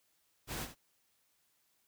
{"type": "noise with echo", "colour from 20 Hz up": "pink", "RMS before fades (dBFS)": -40, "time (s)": [0.47, 0.68], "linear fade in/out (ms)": 50, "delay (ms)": 72, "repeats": 1, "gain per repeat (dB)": -10, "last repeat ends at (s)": 0.752, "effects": ["white hiss -75 dBFS RMS until 1.87 s"]}